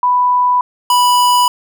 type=tone pair in turn; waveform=sine / square; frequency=990 / 984.6 Hz; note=B5 / B5; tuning=+4 / -6 cents; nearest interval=unison; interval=10 cents; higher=first; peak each=-9 / -9 dBFS; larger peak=neither; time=0.03-0.61 / 0.9-1.48 s; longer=neither; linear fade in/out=2 ms; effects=none